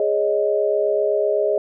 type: chord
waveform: sine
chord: Ab suspended fourth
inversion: none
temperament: equal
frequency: 415.3 / 554.4 / 622.3 Hz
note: Ab4 / Db5 / Eb5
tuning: 0 / 0 / 0 cents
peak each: -20 / -23 / -20 dBFS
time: 0-1.58 s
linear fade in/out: 2 ms
effects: none